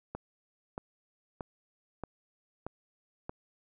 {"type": "click train", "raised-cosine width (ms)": 1, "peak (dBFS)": -23, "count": 6, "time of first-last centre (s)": [0.15, 3.295], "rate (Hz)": 1.59, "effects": []}